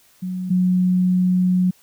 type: tone pair in turn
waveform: sine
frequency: 183.7 / 182.43 Hz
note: F#3 / F#3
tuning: -12 / -24 cents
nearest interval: unison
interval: 12 cents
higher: first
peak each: -23 / -14 dBFS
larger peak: second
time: 0.22-0.5 / 0.5-1.71 s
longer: second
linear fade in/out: 10 ms
effects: white hiss -55 dBFS RMS until 1.82 s